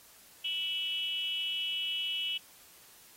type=tone with frequency modulation; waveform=sine; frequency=2960 Hz; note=F#7; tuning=in tune; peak=-31 dBFS; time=0.44-2.38 s; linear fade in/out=10 ms; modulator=335 Hz; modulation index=0.79; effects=white hiss -57 dBFS RMS until 3.16 s + AAC 48 kbps